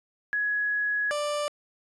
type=tone pair in turn; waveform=sine / 30% pulse; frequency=1677 / 589.5 Hz; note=G#6 / D5; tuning=+16 / +6 cents; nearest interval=octave + tritone; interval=1810 cents; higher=first; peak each=-24 dBFS; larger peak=neither; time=0.33-1.11 / 1.11-1.48 s; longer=first; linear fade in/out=0 ms; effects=resampled to 24000 Hz